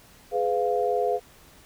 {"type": "chord", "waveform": "sine", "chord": "F diminished", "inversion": "first", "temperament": "just", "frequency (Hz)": [419.1, 502.9, 698.5], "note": ["Ab4", "Cb5", "F5"], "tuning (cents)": [16, 31, 0], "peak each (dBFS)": -26, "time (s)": [0.31, 1.2], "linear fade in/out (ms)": 50, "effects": ["pink hiss -53 dBFS RMS until 1.65 s"]}